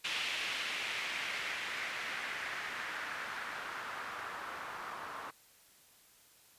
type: noise with low-pass filter sweep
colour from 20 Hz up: blue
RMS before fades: -40 dBFS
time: 0.04-5.31 s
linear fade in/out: 10 ms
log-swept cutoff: 2800 to 1100 Hz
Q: 2
effects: white hiss -63 dBFS RMS until 6.58 s + resampled to 32000 Hz